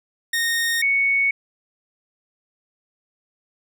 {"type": "tone pair in turn", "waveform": ["sawtooth", "sine"], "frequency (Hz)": [1850, 2220], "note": ["A#6", "C#7"], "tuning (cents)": [-14, 2], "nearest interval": "minor third", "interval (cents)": 316, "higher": "second", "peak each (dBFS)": -16, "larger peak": "neither", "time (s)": [[0.33, 0.82], [0.82, 1.31]], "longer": "neither", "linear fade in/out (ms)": 5, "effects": []}